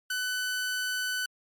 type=tone; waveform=sawtooth; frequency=1500 Hz; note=F#6; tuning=23 cents sharp; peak=-25 dBFS; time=0.1-1.26 s; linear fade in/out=5 ms; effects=MP3 64 kbps